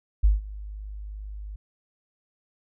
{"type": "tone with ADSR envelope", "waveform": "sine", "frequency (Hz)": 51.3, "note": "G#1", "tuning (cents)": -21, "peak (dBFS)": -13, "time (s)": [0.23, 1.56], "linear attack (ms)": 15, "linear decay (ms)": 160, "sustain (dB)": -21, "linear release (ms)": 4, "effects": []}